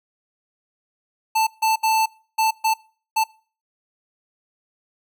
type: tone bursts at uneven times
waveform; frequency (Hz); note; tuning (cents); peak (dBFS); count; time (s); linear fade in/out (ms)
square; 883; A5; +6; -17; 6; 1.35-1.47 / 1.62-1.76 / 1.83-2.06 / 2.38-2.51 / 2.64-2.74 / 3.16-3.24; 10
effects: noise-tail reverb RT60 0.4 s tail -22 dB re dry